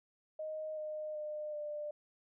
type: tone with pitch steps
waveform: sine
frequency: 622.3 / 613.4 / 604.6 / 595.9 Hz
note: D#5 / D#5 / D#5 / D5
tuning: 0 / -25 / -50 / +25 cents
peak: -38 dBFS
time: 0.39-1.91 s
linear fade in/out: 5 ms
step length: 380 ms
effects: none